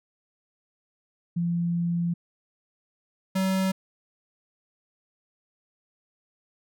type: tone pair in turn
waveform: sine / square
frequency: 171.4 / 189.85 Hz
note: F3 / F#3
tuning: -32 / +45 cents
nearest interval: major second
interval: 177 cents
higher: second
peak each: -23 dBFS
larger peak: neither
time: 1.36-2.14 / 3.35-3.72 s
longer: first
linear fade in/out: 10 ms
effects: none